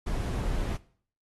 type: noise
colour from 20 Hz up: brown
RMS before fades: -30 dBFS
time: 0.06-0.77 s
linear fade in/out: 10 ms
effects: noise-tail reverb RT60 0.5 s tail -18 dB re dry + AAC 32 kbps